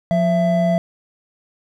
triangle tone pair together, 176.67 / 667 Hz, F3 / E5, +20 / +20 cents, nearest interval octave + major seventh, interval 2300 cents, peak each -15 dBFS, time 0.11-0.78 s, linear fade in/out 0 ms, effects none

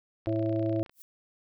click train, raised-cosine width 0.3 ms, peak -34 dBFS, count 20, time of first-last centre 0.26-0.895 s, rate 29.9 Hz
harmonic tone, 110 Hz, A2, in tune, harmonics 1 / 3 / 5 / 6, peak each -31 / -28 / -35 / -34 dBFS, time 0.27-0.83 s, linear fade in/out 0 ms
violet noise with exponential growth, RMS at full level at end -45 dBFS, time 0.91-1.02 s, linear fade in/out 0 ms, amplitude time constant 23 ms
effects none

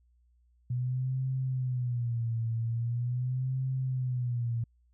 sine tone with vibrato, 122.4 Hz, B2, 15 cents flat, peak -28 dBFS, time 0.7-4.64 s, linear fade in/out 5 ms, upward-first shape sine, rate 0.42 Hz, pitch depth 120 cents each way, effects added 60 Hz sine -63 dBFS peak until 4.93 s

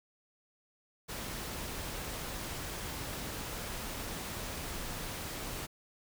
pink noise, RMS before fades -40 dBFS, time 1.08-5.67 s, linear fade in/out 20 ms, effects none

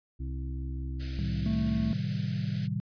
harmonic tone, 65.3 Hz, C2, 3 cents flat, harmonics 1 / 2 / 4 / 5, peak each -33 / -39 / -45 / -47 dBFS, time 0.19-1.93 s, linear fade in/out 20 ms
white band-stop noise, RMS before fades -43 dBFS, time 0.99-2.68 s, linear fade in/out 20 ms, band 690 to 1400 Hz, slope 96 dB/octave
sine chord, A half-diminished seventh, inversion none, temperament equal with one note detuned, 110 / 130.81 / 155.56 / 193.08 Hz, A2 / C3 / Eb3 / G3, 0 / 0 / 0 / -26 cents, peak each -34 dBFS, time 1.19-2.8 s, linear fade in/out 0 ms
triangle tone, 220 Hz, A3, in tune, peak -26 dBFS, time 1.46-1.93 s, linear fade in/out 0 ms
effects resampled to 11025 Hz

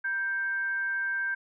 sine tone with frequency modulation, 1573 Hz, G6, 6 cents sharp, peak -27 dBFS, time 0.04-1.35 s, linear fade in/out 10 ms, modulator 613 Hz, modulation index 0.21, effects none

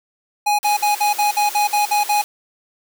square tone bursts, 830.6 Hz, G#5, in tune, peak -15 dBFS, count 10, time 0.46-2.219 s, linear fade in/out 10 ms, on 130 ms, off 51 ms
white high-pass noise, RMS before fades -31 dBFS, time 0.63-2.24 s, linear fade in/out 0 ms, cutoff 310 Hz, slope 96 dB/octave
effects none

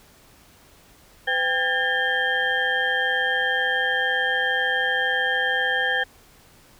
sine tone cluster, 508 / 788 / 1625 / 1798 / 3171 Hz, B4 / G5 / G#6 / A6 / G7, +49 / +9 / -38 / +37 / +19 cents, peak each -30 / -29 / -24 / -24 / -29 dBFS, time 1.27-6.04 s, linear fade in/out 10 ms, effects pink hiss -53 dBFS RMS until 6.79 s

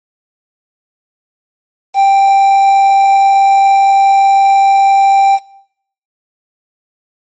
triangle tone with quantisation, 786 Hz, G5, 4 cents sharp, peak -3 dBFS, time 1.94-5.39 s, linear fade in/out 50 ms, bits 5, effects noise-tail reverb RT60 0.7 s tail -21 dB re dry + MP3 32 kbps

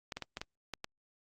clicks, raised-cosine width 0.2 ms, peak -21 dBFS, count 7, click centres 0.122 / 0.17 / 0.223 / 0.371 / 0.415 / 0.737 / 0.844 s, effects Opus 48 kbps

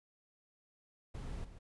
brown noise with echo, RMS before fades -43 dBFS, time 1.14-1.45 s, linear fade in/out 10 ms, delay 140 ms, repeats 1, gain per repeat -10 dB, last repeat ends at 1.59 s, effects resampled to 24000 Hz

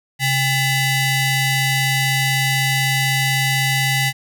sawtooth ring-modulated tone, 936 Hz, A#5, 7 cents sharp, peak -9 dBFS, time 0.19-4.13 s, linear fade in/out 50 ms, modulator 1070 Hz, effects none

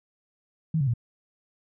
sine tone with pitch steps, 159.6 / 137.34 / 118.19 Hz, D#3 / C#3 / A#2, +44 / -16 / +24 cents, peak -21 dBFS, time 0.74-0.938 s, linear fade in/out 5 ms, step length 66 ms, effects none

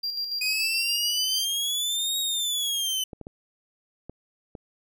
triangle tone with tremolo, 4758 Hz, D8, 22 cents sharp, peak -25 dBFS, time 0.03-1.45 s, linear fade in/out 10 ms, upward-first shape square, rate 7 Hz, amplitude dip 45%
sawtooth exponential two-way sweep, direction up then down, 2489 to 3789 to 3021 Hz, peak -22 dBFS, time 0.41-3.04 s, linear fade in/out 5 ms, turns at 2.19 s
clicks, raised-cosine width 2 ms, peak -25 dBFS, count 5, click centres 3.132 / 3.213 / 3.269 / 4.096 / 4.552 s
effects none

